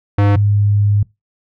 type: tone pair in turn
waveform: square / sine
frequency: 101.5 / 102.68 Hz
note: G#2 / G#2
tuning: -39 / -19 cents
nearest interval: unison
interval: 20 cents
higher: second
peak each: -10 dBFS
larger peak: neither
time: 0.18-0.36 / 0.36-1.03 s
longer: second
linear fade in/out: 5 ms
effects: noise-tail reverb RT60 0.2 s tail -22 dB re dry + low-pass 2000 Hz 12 dB/octave